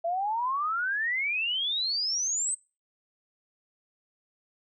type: exponential sweep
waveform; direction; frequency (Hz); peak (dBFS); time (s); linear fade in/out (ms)
sine; up; 659.3 to 8370; -26; 0.04-2.55; 10
effects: noise-tail reverb RT60 0.3 s tail -22 dB re dry